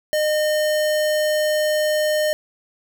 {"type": "tone", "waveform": "square", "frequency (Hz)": 610, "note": "D#5", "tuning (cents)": -34, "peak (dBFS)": -18, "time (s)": [0.13, 2.33], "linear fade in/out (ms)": 0, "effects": []}